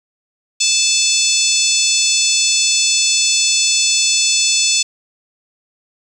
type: harmonic tone with a mistuned harmonic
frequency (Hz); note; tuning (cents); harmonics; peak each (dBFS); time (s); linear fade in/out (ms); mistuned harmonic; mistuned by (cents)
874; A5; -12; 3 / 4 / 5 / 6 / 7 / 8 / 9; -20 / -20 / -20 / -20 / -20 / -20 / -20; 0.6-4.83; 10; 9; +18
effects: 7-bit